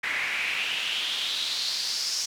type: noise with band-pass filter sweep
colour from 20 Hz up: pink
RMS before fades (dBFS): -29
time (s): 0.03-2.26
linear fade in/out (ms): 10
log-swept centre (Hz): 2000 to 5600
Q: 4.4
effects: none